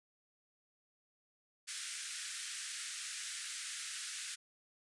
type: band-pass noise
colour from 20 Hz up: white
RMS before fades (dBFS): -44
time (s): 1.67-4.36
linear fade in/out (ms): 20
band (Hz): 1400 to 9800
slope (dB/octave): 48
effects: resampled to 24000 Hz